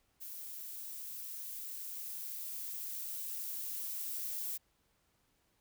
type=noise with level ramp; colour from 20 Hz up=violet; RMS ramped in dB=-46 to -39 dBFS; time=0.2-4.58 s; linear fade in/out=20 ms; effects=pink hiss -75 dBFS RMS until 5.6 s